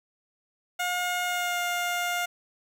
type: tone with pitch glide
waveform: 15% pulse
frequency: 716 to 706.6 Hz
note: F5 to F5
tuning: +43 to +20 cents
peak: -20 dBFS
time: 0.79-2.26 s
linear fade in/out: 10 ms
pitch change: -23 cents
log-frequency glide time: 1.25-1.6 s
effects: 10-bit